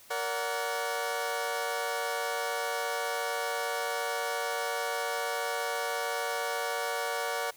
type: chord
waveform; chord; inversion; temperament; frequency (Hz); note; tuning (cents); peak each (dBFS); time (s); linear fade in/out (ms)
20% pulse; Bb augmented; none; equal with one note detuned; 466.2 / 574.9 / 740; Bb4 / D5 / F#5; 0 / -37 / 0; -30; 0.1-7.51; 10
effects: white hiss -55 dBFS RMS until 7.56 s